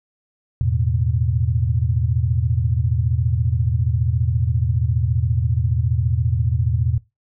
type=chord; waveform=sine; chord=E suspended fourth; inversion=none; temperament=equal with one note detuned; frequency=82.41 / 108.8 / 123.47 Hz; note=E2 / A2 / B2; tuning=0 / -19 / 0 cents; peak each=-21 dBFS; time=0.61-6.98 s; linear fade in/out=0 ms; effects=noise-tail reverb RT60 0.2 s tail -18 dB re dry